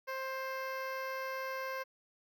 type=tone with notch filter; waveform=15% pulse; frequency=527 Hz; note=C5; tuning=12 cents sharp; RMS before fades=-39 dBFS; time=0.07-1.84 s; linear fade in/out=20 ms; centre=8400 Hz; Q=0.52; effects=none